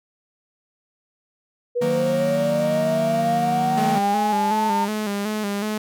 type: linear sweep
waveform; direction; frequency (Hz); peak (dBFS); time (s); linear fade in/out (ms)
sine; up; 481.5 to 913; -19; 1.75-4.86; 20
type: chord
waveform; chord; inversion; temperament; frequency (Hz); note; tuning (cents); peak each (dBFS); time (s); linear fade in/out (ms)
45% pulse; D# minor; none; equal; 155.56 / 185 / 233.1; D#3 / F#3 / A#3; 0 / 0 / 0; -28 / -30 / -26; 1.81-3.99; 10
type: tone with vibrato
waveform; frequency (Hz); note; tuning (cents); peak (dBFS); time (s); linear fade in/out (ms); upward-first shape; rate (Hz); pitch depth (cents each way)
sawtooth; 207.7; G#3; 0; -19; 3.77-5.78; 5; square; 2.7; 50
effects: none